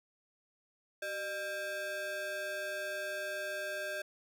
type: ring-modulated tone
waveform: square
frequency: 493.9 Hz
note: B4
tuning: in tune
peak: -34 dBFS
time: 1.02-4.02 s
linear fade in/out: 5 ms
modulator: 1100 Hz
effects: none